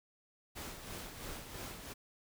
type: noise with tremolo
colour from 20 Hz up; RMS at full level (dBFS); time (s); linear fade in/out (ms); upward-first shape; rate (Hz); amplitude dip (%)
pink; -44; 0.55-1.94; 20; sine; 3; 50
effects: none